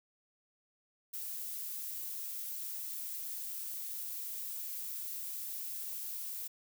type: noise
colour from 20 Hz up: violet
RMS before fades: -41 dBFS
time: 1.13-6.48 s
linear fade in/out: 10 ms
effects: none